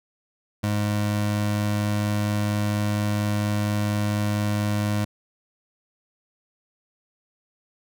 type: tone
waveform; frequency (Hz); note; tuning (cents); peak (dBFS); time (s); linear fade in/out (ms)
25% pulse; 104.3; G#2; +8; -18; 0.63-5.05; 10
effects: none